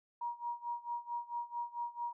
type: tone with tremolo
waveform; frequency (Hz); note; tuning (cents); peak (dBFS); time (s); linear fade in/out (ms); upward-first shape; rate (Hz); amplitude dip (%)
sine; 951; A#5; +34; -34; 0.21-2.13; 5; sine; 4.5; 90
effects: none